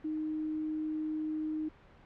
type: tone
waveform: sine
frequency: 310.1 Hz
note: D#4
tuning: 6 cents flat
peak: -32 dBFS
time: 0.04-1.69 s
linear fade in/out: 10 ms
effects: pink hiss -58 dBFS RMS until 2.05 s + low-pass 2000 Hz 12 dB/octave